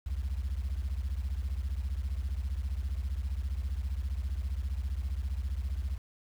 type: beating tone pair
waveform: sine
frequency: 61.7 / 76.7 Hz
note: B1 / D#2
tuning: -1 / -24 cents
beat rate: 15 Hz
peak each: -31 / -33 dBFS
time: 0.06-5.98 s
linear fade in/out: 10 ms
effects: tanh soft clip ceiling -27 dBFS + 9-bit